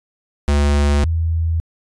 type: tone pair in turn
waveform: square / sine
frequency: 72.1 / 82.11 Hz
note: D2 / E2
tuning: -31 / -6 cents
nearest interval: major second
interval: 225 cents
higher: second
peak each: -13 / -15 dBFS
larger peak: first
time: 0.48-1.04 / 1.04-1.6 s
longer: neither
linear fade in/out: 0 ms
effects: resampled to 22050 Hz